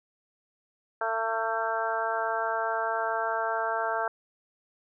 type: harmonic tone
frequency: 224.7 Hz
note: A3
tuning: 37 cents sharp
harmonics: 2 / 3 / 4 / 5 / 6 / 7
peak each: -36 / -31 / -32 / -37 / -33 / -34 dBFS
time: 1.01-4.08 s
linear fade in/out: 2 ms
effects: none